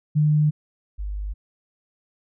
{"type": "tone pair in turn", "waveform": "sine", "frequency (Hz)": [151, 50.39], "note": ["D3", "G1"], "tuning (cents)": [48, 48], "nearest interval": "octave + perfect fifth", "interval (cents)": 1900, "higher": "first", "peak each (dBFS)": [-15, -26], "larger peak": "first", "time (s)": [[0.15, 0.51], [0.98, 1.34]], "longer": "neither", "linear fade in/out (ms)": 20, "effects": []}